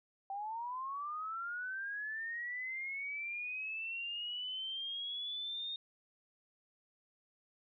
sine linear sweep, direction up, 772 to 3697 Hz, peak -38 dBFS, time 0.3-5.76 s, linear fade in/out 2 ms, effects none

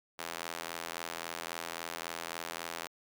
square tone with high-pass filter, 41.84 Hz, E1, 27 cents sharp, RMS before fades -41 dBFS, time 0.18-2.88 s, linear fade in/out 20 ms, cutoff 730 Hz, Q 0.58, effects none

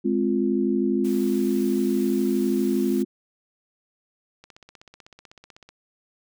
sine chord, F minor, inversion first, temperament just, 209.5 / 261.9 / 349.2 Hz, Ab3 / C4 / F4, +15 / +2 / 0 cents, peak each -24 dBFS, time 0.04-3.05 s, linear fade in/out 20 ms
white noise, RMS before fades -43 dBFS, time 1.04-3.03 s, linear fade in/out 10 ms
click train, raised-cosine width 0.2 ms, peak -29 dBFS, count 21, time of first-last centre 4.44-5.69 s, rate 16 Hz
effects none

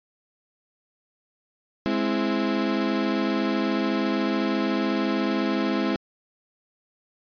35% pulse chord, Ab augmented, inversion none, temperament equal, 207.7 / 261.6 / 329.6 Hz, Ab3 / C4 / E4, 0 / 0 / 0 cents, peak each -25 dBFS, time 1.86-5.96 s, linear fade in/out 0 ms, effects resampled to 11025 Hz

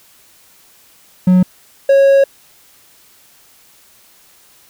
triangle tone pair in turn, 183 / 549.5 Hz, F#3 / C#5, -19 / -15 cents, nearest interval octave + perfect fifth, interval 1904 cents, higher second, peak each -4 dBFS, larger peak neither, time 1.27-1.43 / 1.89-2.24 s, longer second, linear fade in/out 5 ms, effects white hiss -48 dBFS RMS until 4.69 s

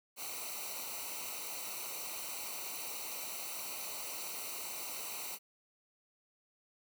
white noise with comb filter, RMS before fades -42 dBFS, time 0.16-5.39 s, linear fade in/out 50 ms, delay 0.59 ms, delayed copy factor -0.85, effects none

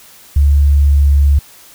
sine tone with pitch glide, 71.4 to 70.91 Hz, D2 to C#2, -48 to +40 cents, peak -6 dBFS, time 0.36-1.39 s, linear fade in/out 5 ms, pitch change -12 cents, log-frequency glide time 0.76-1.1 s, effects white hiss -41 dBFS RMS until 1.74 s

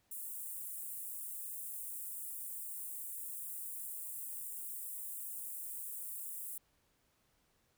white high-pass noise, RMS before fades -44 dBFS, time 0.11-6.58 s, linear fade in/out 5 ms, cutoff 8200 Hz, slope 48 dB/octave, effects pink hiss -75 dBFS RMS until 7.77 s

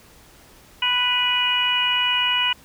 harmonic tone with a mistuned harmonic, 493.9 Hz, B4, in tune, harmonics 2 / 3 / 4 / 5 / 6, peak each -26 / -29 / -30 / -24 / -20 dBFS, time 0.82-2.53 s, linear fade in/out 5 ms, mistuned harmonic 6, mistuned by -23 cents, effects pink hiss -50 dBFS RMS until 2.64 s

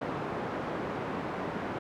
pink band-pass noise, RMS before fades -35 dBFS, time 0.01-1.79 s, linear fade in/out 10 ms, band 180 to 1300 Hz, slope 12 dB/octave, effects none

